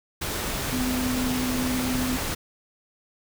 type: tone in noise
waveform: sine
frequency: 253 Hz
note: B3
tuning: 42 cents sharp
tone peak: -25 dBFS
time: 0.72-2.17 s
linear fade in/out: 10 ms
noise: pink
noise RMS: -29 dBFS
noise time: 0.21-2.35 s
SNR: +1 dB
effects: none

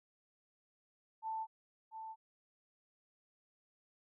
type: tone with echo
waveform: sine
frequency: 885 Hz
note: A5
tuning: 10 cents sharp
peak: -37 dBFS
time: 1.22-1.47 s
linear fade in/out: 50 ms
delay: 690 ms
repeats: 1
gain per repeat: -7 dB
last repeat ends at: 2.16 s
effects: none

